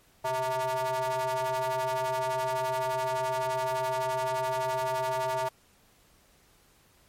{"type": "ring-modulated tone", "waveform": "square", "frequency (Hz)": 130.81, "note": "C3", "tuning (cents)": 0, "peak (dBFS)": -25, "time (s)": [0.24, 5.49], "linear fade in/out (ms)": 10, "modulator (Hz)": 779, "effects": ["pink hiss -62 dBFS RMS until 7.08 s", "MP3 64 kbps"]}